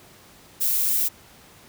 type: noise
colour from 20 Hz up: violet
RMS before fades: -22 dBFS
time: 0.6-1.09 s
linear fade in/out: 20 ms
effects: pink hiss -50 dBFS RMS until 1.68 s + high-pass 60 Hz 12 dB/octave